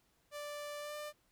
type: tone with pitch glide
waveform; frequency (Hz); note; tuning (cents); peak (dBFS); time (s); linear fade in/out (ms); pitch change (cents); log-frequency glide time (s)
sawtooth; 587.3 to 596.5; D5 to D5; 0 to +27; -38; 0.31-1.13; 50; +27; 0.8-0.95
effects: pink hiss -74 dBFS RMS until 1.31 s